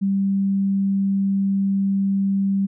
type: tone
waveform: sine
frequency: 196 Hz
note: G3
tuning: in tune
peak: -17 dBFS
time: 0.01-2.67 s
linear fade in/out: 20 ms
effects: none